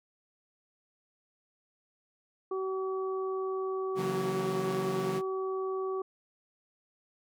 harmonic tone, 380 Hz, F#4, 46 cents sharp, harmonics 1 / 2 / 3, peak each -31 / -45 / -39 dBFS, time 2.51-6.02 s, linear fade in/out 5 ms
sawtooth chord, F# dominant seventh, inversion second, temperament equal, 138.59 / 164.81 / 185 / 233.1 Hz, C#3 / E3 / F#3 / A#3, 0 / 0 / 0 / 0 cents, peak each -35 / -37 / -32 / -38 dBFS, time 3.95-5.22 s, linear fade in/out 50 ms
effects none

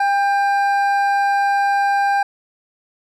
triangle tone pair together, 801.4 / 1578 Hz, G5 / G6, +38 / +11 cents, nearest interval octave, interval 1173 cents, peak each -13 / -20 dBFS, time 0-2.23 s, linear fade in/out 5 ms, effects none

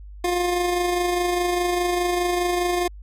25% pulse tone with amplitude modulation, 353.9 Hz, F4, 23 cents sharp, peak -15 dBFS, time 0.24-2.88 s, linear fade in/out 5 ms, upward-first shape sine, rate 24.9 Hz, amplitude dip 35%, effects added 50 Hz sine -37 dBFS peak until 3.02 s + resampled to 32000 Hz

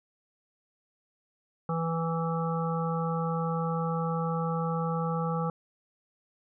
harmonic tone, 164.81 Hz, E3, in tune, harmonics 1 / 3 / 5 / 7 / 8, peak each -29 / -34 / -36 / -37 / -38 dBFS, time 1.69-5.5 s, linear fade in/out 2 ms, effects none

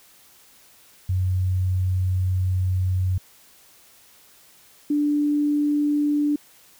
sine tone pair in turn, 92.5 / 293.7 Hz, F#2 / D4, 0 / 0 cents, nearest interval octave + minor sixth, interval 2000 cents, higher second, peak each -19 / -18 dBFS, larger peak second, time 1.09-3.18 / 4.9-6.36 s, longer first, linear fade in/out 5 ms, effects white hiss -53 dBFS RMS until 6.79 s

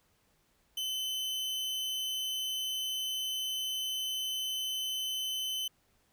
40% pulse tone, 3044 Hz, F#7, 48 cents sharp, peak -32 dBFS, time 0.77-5.68 s, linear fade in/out 5 ms, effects pink hiss -71 dBFS RMS until 6.12 s

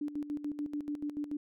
sine tone with tremolo, 293.7 Hz, D4, in tune, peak -32 dBFS, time 0.01-1.37 s, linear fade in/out 5 ms, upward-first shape square, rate 6.9 Hz, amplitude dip 70%, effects none

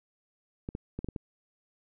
clicks, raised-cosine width 3 ms, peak -22 dBFS, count 6, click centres 0.689 / 0.751 / 0.99 / 1.045 / 1.087 / 1.162 s, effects none

